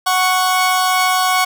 sawtooth tone pair together, 740 / 1108.7 Hz, F#5 / C#6, 0 / 0 cents, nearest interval perfect fifth, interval 700 cents, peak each -12 dBFS, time 0.06-1.45 s, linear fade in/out 10 ms, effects none

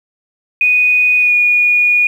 sine tone with pitch glide, 2482 to 2449 Hz, D#7 to D#7, -5 to -28 cents, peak -8 dBFS, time 0.61-2.07 s, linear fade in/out 2 ms, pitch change -23 cents, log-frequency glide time 1.18-1.33 s, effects 7-bit

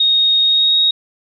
sine tone with pitch glide, 3729 to 3766 Hz, A#7 to A#7, 0 to +17 cents, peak -10 dBFS, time 0-0.91 s, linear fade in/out 5 ms, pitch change +17 cents, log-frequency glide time 0.43-0.78 s, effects none

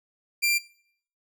sawtooth tone, 2373 Hz, D7, 17 cents sharp, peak -17 dBFS, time 0.42-0.59 s, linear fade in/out 20 ms, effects noise-tail reverb RT60 0.6 s tail -22 dB re dry

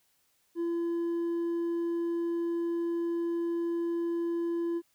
sine tone with hard clipping, 339.1 Hz, E4, 49 cents sharp, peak -29 dBFS, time 0.55-4.82 s, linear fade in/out 50 ms, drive 2 dB, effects white hiss -71 dBFS RMS until 4.94 s

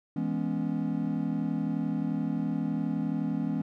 triangle chord, C# minor seventh, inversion first, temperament equal with one note detuned, 164.81 / 207.7 / 246.9 / 278.6 Hz, E3 / G#3 / B3 / C#4, 0 / 0 / 0 / +9 cents, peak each -31 dBFS, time 0.16-3.62 s, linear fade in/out 5 ms, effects none

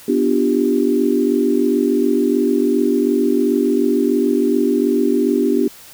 sine chord, G dominant seventh, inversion first, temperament equal, 246.9 / 293.7 / 349.2 / 392 Hz, B3 / D4 / F4 / G4, 0 / 0 / 0 / 0 cents, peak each -18 / -18 / -21 / -18 dBFS, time 0.08-5.68 s, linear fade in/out 5 ms, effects white hiss -41 dBFS RMS until 5.93 s

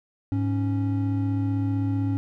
triangle tone pair together, 104.28 / 277.2 Hz, G#2 / C#4, +8 / 0 cents, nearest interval octave + perfect fourth, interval 1692 cents, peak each -22 / -24 dBFS, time 0.32-2.17 s, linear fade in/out 0 ms, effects none

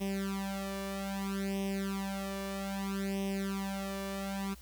sawtooth tone with flanger, 195.6 Hz, G3, 4 cents flat, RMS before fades -36 dBFS, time 0-4.55 s, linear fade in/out 20 ms, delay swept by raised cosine 0.34 to 1.74 ms, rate 0.62 Hz, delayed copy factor +0.95, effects added 60 Hz sine -51 dBFS peak until 4.61 s + white hiss -58 dBFS RMS until 4.61 s

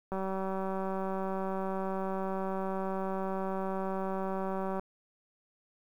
click train, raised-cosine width 1 ms, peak -22 dBFS, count 894, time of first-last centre 0.12-4.795 s, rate 191 Hz, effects 10-bit

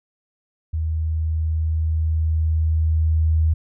sine tone with level ramp, 79.5 Hz, D#2, 38 cents sharp, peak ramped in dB -20 to -14 dBFS, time 0.73-3.54 s, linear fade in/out 10 ms, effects none

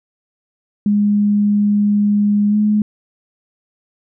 sine tone with pitch glide, 206.1 to 210.7 Hz, G#3 to G#3, -13 to +25 cents, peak -11 dBFS, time 0.86-2.82 s, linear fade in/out 2 ms, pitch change +38 cents, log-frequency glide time 2.49-2.56 s, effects none

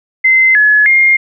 sine tone with pitch steps, 2066 / 1701 / 2124 Hz, C7 / G#6 / C7, -22 / +41 / +25 cents, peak -5 dBFS, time 0.24-1.17 s, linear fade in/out 10 ms, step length 310 ms, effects none

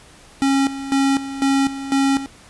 square tone with tremolo, 273.2 Hz, C#4, 25 cents flat, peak -15 dBFS, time 0.42-2.26 s, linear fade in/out 0 ms, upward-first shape square, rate 2 Hz, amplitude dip 75%, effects pink hiss -46 dBFS RMS until 2.49 s + resampled to 24000 Hz

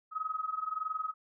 sine tone with amplitude modulation, 1270 Hz, D#6, 35 cents sharp, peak -29 dBFS, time 0.11-1.14 s, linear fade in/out 50 ms, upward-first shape sine, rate 21.5 Hz, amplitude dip 85%, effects none

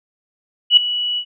sine tone with ADSR envelope, 2940 Hz, F#7, 12 cents flat, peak -3 dBFS, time 0.7-1.25 s, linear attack 71 ms, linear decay 3 ms, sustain -15 dB, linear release 73 ms, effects none

